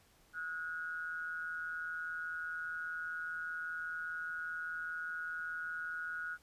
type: tone with amplitude modulation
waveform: sine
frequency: 1452 Hz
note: F#6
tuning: 33 cents flat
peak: -35 dBFS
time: 0.33-6.38 s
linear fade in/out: 50 ms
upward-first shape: sine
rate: 165 Hz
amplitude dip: 65%
effects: pink hiss -67 dBFS RMS until 6.42 s + resampled to 32000 Hz